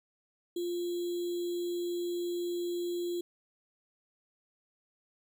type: tone with sample-and-hold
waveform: sine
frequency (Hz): 349.2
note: F4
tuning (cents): 0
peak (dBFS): -31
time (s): 0.56-3.21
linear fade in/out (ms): 5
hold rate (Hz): 3675
effects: none